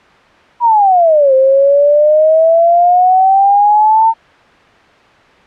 sine exponential two-way sweep, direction down then up, 977 to 523 to 909 Hz, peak -5 dBFS, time 0.6-4.14 s, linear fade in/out 50 ms, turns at 1.34 s, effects white hiss -43 dBFS RMS until 5.46 s + low-pass 2000 Hz 12 dB/octave

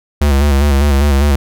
square tone with vibrato, 70.7 Hz, C#2, 35 cents sharp, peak -9 dBFS, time 0.21-1.36 s, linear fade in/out 5 ms, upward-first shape square, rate 5 Hz, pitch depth 53 cents each way, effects none

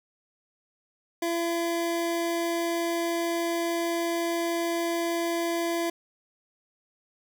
25% pulse tone, 338.3 Hz, E4, 45 cents sharp, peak -22 dBFS, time 1.22-5.9 s, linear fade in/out 5 ms, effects none

